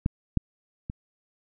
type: clicks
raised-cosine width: 5 ms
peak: -11 / -9 / -20 dBFS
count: 3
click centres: 0.061 / 0.373 / 0.899 s
effects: none